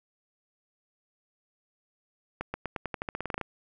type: accelerating click train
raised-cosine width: 0.5 ms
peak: -17 dBFS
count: 15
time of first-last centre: 2.41-3.413 s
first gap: 130 ms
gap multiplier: 0.9
effects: none